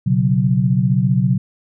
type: chord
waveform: sine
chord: B suspended second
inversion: none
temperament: equal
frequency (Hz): 123.47 / 138.59 / 185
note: B2 / C#3 / F#3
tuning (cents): 0 / 0 / 0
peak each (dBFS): -17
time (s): 0.06-1.38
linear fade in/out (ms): 10
effects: none